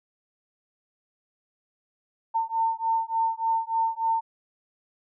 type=beating tone pair; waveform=sine; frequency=902 / 905.4 Hz; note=A5 / A5; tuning=+43 / +49 cents; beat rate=3.4 Hz; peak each=-26 dBFS; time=2.34-4.21 s; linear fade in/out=20 ms; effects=none